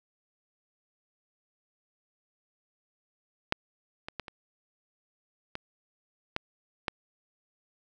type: clicks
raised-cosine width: 0.3 ms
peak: -8 / -21 / -18 / -25 / -19 / -13 / -12 dBFS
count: 7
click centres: 3.524 / 4.085 / 4.197 / 4.282 / 5.554 / 6.364 / 6.882 s
effects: none